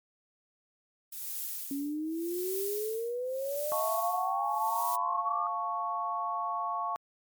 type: noise with tremolo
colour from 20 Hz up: violet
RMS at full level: -36 dBFS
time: 1.12-4.96 s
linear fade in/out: 5 ms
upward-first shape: sine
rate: 0.84 Hz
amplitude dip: 95%
type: exponential sweep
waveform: sine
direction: up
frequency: 274.4 to 1217 Hz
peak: -31 dBFS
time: 1.71-5.47 s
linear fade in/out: 2 ms
type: chord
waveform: sine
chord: F augmented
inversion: none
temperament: equal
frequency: 698.5 / 880 / 1108.7 Hz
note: F5 / A5 / C#6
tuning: 0 / 0 / 0 cents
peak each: -36 / -37 / -32 dBFS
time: 3.72-6.96 s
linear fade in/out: 0 ms
effects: MP3 96 kbps